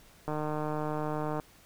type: click train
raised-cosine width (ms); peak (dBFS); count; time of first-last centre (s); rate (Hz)
1; -20; 171; 0.28-1.398; 152
effects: pink hiss -58 dBFS RMS until 1.65 s